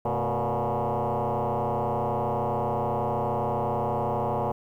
sine tone with frequency modulation, 135.1 Hz, C#3, 44 cents flat, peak -23 dBFS, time 0.05-4.52 s, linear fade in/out 5 ms, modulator 119 Hz, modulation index 7.4, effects tanh soft clip ceiling -19 dBFS + 10-bit

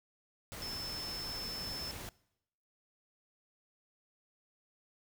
sine tone in noise, 5274 Hz, E8, in tune, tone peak -40 dBFS, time 0.62-1.91 s, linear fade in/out 0 ms, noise pink, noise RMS -45 dBFS, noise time 0.52-2.09 s, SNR +2 dB, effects noise-tail reverb RT60 0.8 s tail -22 dB re dry

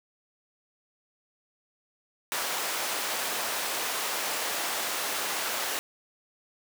pink high-pass noise, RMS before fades -31 dBFS, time 2.32-5.79 s, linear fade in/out 0 ms, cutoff 600 Hz, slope 12 dB/octave, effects none

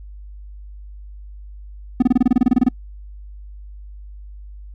triangle tone bursts, 250 Hz, B3, 21 cents sharp, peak -7 dBFS, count 14, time 2-2.687 s, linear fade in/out 5 ms, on 24 ms, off 27 ms, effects noise-tail reverb RT60 0.1 s tail -25 dB re dry + added 50 Hz sine -34 dBFS peak until 4.74 s

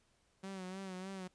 sawtooth tone with vibrato, 188.7 Hz, F#3, 34 cents sharp, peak -39 dBFS, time 0.43-1.28 s, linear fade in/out 10 ms, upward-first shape sine, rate 3.3 Hz, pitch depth 56 cents each way, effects pink hiss -74 dBFS RMS until 1.34 s + resampled to 22050 Hz

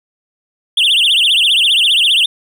triangle tone with vibrato, 3136 Hz, G7, in tune, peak -7 dBFS, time 0.77-2.26 s, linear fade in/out 5 ms, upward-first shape triangle, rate 15 Hz, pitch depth 290 cents each way, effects none

